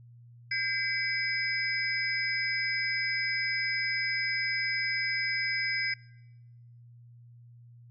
sine tone cluster, 1596 / 2035 / 2286 / 5060 Hz, G6 / C7 / D7 / D#8, +31 / -49 / -47 / +28 cents, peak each -35 / -31 / -34 / -35 dBFS, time 0.51-5.94 s, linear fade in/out 5 ms, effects noise-tail reverb RT60 1.0 s tail -24 dB re dry + added 119 Hz sine -50 dBFS peak until 7.9 s

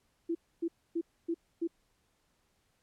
sine tone bursts, 335 Hz, E4, 28 cents sharp, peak -29 dBFS, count 5, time 0.29-1.675 s, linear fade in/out 10 ms, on 61 ms, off 270 ms, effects pink hiss -74 dBFS RMS until 2.82 s + low-pass 12000 Hz 12 dB/octave

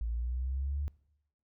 sine linear sweep, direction up, 55 to 73.5 Hz, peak -31 dBFS, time 0.01-0.88 s, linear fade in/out 0 ms, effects noise-tail reverb RT60 0.8 s tail -22 dB re dry

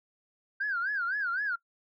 sine tone with vibrato, 1531 Hz, G6, 41 cents flat, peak -27 dBFS, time 0.6-1.56 s, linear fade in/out 10 ms, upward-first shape sine, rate 3.9 Hz, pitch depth 190 cents each way, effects noise-tail reverb RT60 0.1 s tail -22 dB re dry + tanh soft clip ceiling -23 dBFS

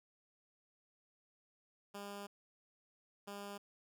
10% pulse tone bursts at uneven times, 201.9 Hz, G#3, 49 cents flat, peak -37 dBFS, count 2, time 1.94-2.27 / 3.27-3.58 s, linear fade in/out 10 ms, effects none

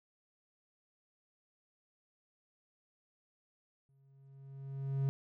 triangle tone with exponential growth, 136.5 Hz, C#3, 26 cents flat, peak -26 dBFS, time 3.89-5.09 s, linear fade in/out 0 ms, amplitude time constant 260 ms, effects none

